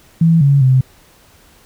sine tone with pitch steps, 165 / 140.2 / 130.2 Hz, E3 / C#3 / C3, +2 / +20 / -8 cents, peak -7 dBFS, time 0.21-0.81 s, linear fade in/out 5 ms, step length 200 ms, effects pink hiss -48 dBFS RMS until 1.65 s

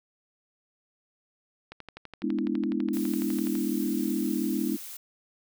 click train, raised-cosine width 0.3 ms, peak -25 dBFS, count 23, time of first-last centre 1.72-3.553 s, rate 12 Hz
sine chord, E dominant seventh, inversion first, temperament equal, 207.7 / 246.9 / 293.7 / 329.6 Hz, G#3 / B3 / D4 / E4, 0 / 0 / 0 / 0 cents, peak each -31 dBFS, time 2.22-4.77 s, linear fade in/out 20 ms
blue noise, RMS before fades -41 dBFS, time 2.93-4.97 s, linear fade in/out 5 ms
effects none

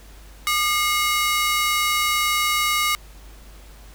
sawtooth ring-modulated tone, 1680 Hz, G#6, 19 cents sharp, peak -12 dBFS, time 0.47-2.95 s, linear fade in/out 0 ms, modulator 471 Hz, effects added 50 Hz sine -42 dBFS peak until 3.94 s + pink hiss -49 dBFS RMS until 3.94 s

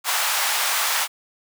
pink high-pass noise, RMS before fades -22 dBFS, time 0.04-1.08 s, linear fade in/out 50 ms, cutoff 810 Hz, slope 24 dB/octave, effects none

